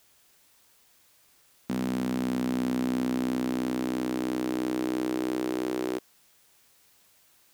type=tone with high-pass filter sweep; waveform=sawtooth; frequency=63 Hz; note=B1; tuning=35 cents sharp; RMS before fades=-29 dBFS; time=1.69-5.99 s; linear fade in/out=10 ms; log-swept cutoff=220 to 350 Hz; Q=5.5; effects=white hiss -62 dBFS RMS until 7.53 s